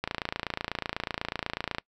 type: click train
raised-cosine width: 0.3 ms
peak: -13 dBFS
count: 50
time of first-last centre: 0.04-1.784 s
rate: 28.1 Hz
effects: noise-tail reverb RT60 0.1 s tail -23 dB re dry